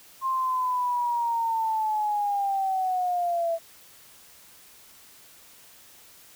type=linear sweep; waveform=sine; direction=down; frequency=1063 to 659.3 Hz; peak=-23 dBFS; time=0.21-3.59 s; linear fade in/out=50 ms; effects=white hiss -52 dBFS RMS until 6.35 s

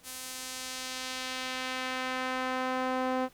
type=tone with band-pass filter sweep; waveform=sawtooth; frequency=257.4 Hz; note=C4; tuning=28 cents flat; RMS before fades=-34 dBFS; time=0.03-3.29 s; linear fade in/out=50 ms; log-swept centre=11000 to 680 Hz; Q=0.79; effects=pink hiss -60 dBFS RMS until 3.33 s

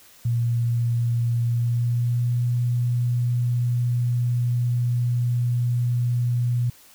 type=tone with pitch glide; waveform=sine; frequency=118.2 to 121.31 Hz; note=A#2 to B2; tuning=+24 to -31 cents; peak=-19 dBFS; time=0.25-6.7 s; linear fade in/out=5 ms; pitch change=+45 cents; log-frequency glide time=1.47-2.38 s; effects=white hiss -51 dBFS RMS until 6.94 s

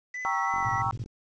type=tone with vibrato; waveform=triangle; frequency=1975.5 Hz; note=B6; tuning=in tune; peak=-31 dBFS; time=0.14-0.82 s; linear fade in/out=5 ms; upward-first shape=sine; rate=3 Hz; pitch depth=29 cents each way
type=chord; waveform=sine; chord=G diminished seventh; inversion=none; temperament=equal; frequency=784 / 932.3 / 1108.7 / 1318.5 Hz; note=G5 / Bb5 / Db6 / Fb6; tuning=0 / 0 / 0 / 0 cents; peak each=-31 dBFS; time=0.25-0.91 s; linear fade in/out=0 ms
type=click train; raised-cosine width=3 ms; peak=-32 dBFS; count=25; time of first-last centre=0.54-1.061 s; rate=46.1 Hz
type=tone bursts; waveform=sine; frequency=114.4 Hz; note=A#2; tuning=32 cents flat; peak=-30 dBFS; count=6; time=0.65-1.038 s; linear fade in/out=10 ms; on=48 ms; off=20 ms
effects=resampled to 16000 Hz + 9-bit

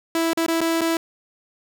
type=tone with dropouts; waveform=sawtooth; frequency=329.6 Hz; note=E4; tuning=in tune; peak=-15 dBFS; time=0.15-0.97 s; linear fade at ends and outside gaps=2 ms; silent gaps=0.333-0.373 / 0.464-0.482 / 0.607-0.613 / 0.81-0.815 s; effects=7-bit

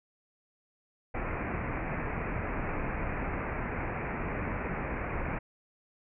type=low-pass noise; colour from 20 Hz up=pink; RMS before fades=-34 dBFS; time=1.14-5.39 s; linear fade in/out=10 ms; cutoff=2500 Hz; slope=96 dB/octave; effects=none

